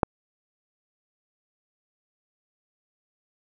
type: click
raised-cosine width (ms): 1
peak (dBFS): -4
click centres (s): 0.032
effects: none